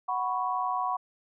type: chord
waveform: sine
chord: F# suspended fourth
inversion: none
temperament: equal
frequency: 740 / 987.8 / 1108.7 Hz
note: F#5 / B5 / C#6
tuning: 0 / 0 / 0 cents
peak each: -31 dBFS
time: 0.08-0.97 s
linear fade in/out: 10 ms
effects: none